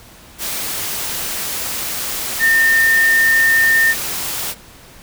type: tone in noise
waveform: sine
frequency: 1815 Hz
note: A#6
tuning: 47 cents flat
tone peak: -10 dBFS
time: 2.39-3.95 s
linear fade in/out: 50 ms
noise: white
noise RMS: -23 dBFS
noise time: 0.38-4.55 s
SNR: +10 dB
effects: pink hiss -42 dBFS RMS until 5.02 s